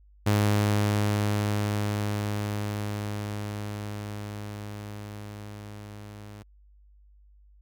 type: tone with level ramp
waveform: sawtooth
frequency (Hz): 103.83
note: G#2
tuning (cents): 0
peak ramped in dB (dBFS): -16 to -38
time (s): 0.26-6.43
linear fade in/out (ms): 10
effects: added 50 Hz sine -53 dBFS peak until 7.61 s